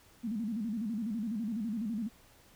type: tone with vibrato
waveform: sine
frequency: 220 Hz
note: A3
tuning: in tune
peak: -32 dBFS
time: 0.23-2.09 s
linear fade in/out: 20 ms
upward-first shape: square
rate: 12 Hz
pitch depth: 120 cents each way
effects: pink hiss -61 dBFS RMS until 2.55 s